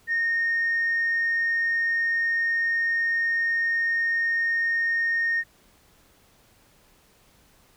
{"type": "tone", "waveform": "sine", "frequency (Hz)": 1844, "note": "A#6", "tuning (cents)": -19, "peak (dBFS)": -20, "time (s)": [0.07, 5.44], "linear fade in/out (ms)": 50, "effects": ["tanh soft clip ceiling -18 dBFS", "pink hiss -59 dBFS RMS until 7.76 s"]}